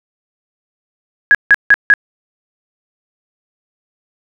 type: tone bursts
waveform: sine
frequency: 1661.2 Hz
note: G#6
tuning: in tune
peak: -3 dBFS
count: 4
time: 1.31-1.938 s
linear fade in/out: 0 ms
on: 37 ms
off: 160 ms
effects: none